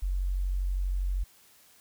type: tone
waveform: sine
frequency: 46.25 Hz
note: F#1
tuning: in tune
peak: -26 dBFS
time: 0.02-1.24 s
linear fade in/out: 10 ms
effects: white hiss -59 dBFS RMS until 1.8 s